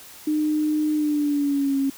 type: tone with pitch glide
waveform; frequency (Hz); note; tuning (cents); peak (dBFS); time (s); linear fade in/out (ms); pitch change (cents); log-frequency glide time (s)
sine; 304.7 to 273; D#4 to C#4; -36 to -26; -19; 0.27-1.9; 5; -190; 0.93-1.79
effects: white hiss -44 dBFS RMS until 1.97 s